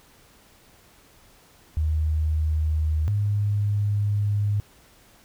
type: tone pair in turn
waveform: sine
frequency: 77.78 / 102.99 Hz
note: D#2 / G#2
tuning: 0 / -14 cents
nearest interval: perfect fourth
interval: 486 cents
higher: second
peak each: -20 dBFS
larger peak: neither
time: 1.77-3.08 / 3.08-4.6 s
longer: second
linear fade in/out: 0 ms
effects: pink hiss -55 dBFS RMS until 5.24 s